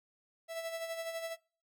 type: tone with tremolo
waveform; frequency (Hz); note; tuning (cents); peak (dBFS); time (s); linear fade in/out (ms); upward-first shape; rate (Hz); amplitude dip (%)
45% pulse; 659.3; E5; 0; -35; 0.48-1.37; 50; sine; 12; 50
effects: noise-tail reverb RT60 0.4 s tail -25 dB re dry